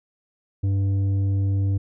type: tone with tanh clipping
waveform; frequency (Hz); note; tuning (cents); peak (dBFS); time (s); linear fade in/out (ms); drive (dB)
sine; 98; G2; 0; -20; 0.63-1.78; 10; 7
effects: none